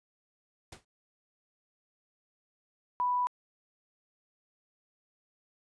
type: noise with exponential decay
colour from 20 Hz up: pink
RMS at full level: -42 dBFS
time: 0.72-0.85 s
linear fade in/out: 5 ms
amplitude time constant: 28 ms
type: tone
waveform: sine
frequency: 987.8 Hz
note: B5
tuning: in tune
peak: -26 dBFS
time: 3-3.27 s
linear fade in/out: 0 ms
effects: resampled to 22050 Hz